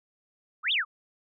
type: exponential two-way sweep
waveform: sine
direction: up then down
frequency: 1117 to 3793 to 1117 Hz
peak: -23 dBFS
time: 0.63-0.85 s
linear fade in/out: 50 ms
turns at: 0.72 s
effects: none